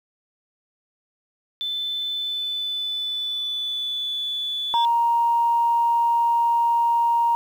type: tone with pitch glide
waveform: sine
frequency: 3520 to 3462 Hz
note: A7 to A7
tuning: 0 to -29 cents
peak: -24 dBFS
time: 1.61-4.85 s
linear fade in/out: 0 ms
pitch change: -29 cents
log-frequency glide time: 1.97-4.23 s
type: tone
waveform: sine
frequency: 936 Hz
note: A#5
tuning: 7 cents sharp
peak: -16 dBFS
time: 4.74-7.35 s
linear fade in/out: 0 ms
effects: tanh soft clip ceiling -10 dBFS + 8-bit